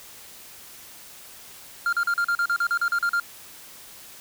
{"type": "tone bursts", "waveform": "triangle", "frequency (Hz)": 1396.9, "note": "F6", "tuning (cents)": 0, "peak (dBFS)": -18, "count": 13, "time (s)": [1.86, 3.199], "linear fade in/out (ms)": 2, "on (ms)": 67, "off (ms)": 39, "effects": ["white hiss -45 dBFS RMS until 4.2 s"]}